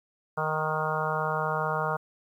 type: harmonic tone with a mistuned harmonic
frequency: 155.56 Hz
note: D#3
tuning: in tune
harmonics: 1 / 3 / 4 / 5 / 6 / 7 / 8 / 9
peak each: -34 / -34 / -34 / -34 / -34 / -34 / -34 / -34 dBFS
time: 0.37-1.97 s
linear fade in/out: 10 ms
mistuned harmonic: 9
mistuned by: +18 cents
effects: 10-bit